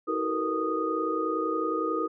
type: tone cluster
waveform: sine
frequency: 320.9 / 377.8 / 449.2 / 480.1 / 1239 Hz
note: E4 / F#4 / A4 / B4 / D#6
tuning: -46 / +36 / +36 / -49 / -8 cents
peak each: -31 / -35 / -33 / -33 / -30 dBFS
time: 0.07-2.08 s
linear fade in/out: 20 ms
effects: none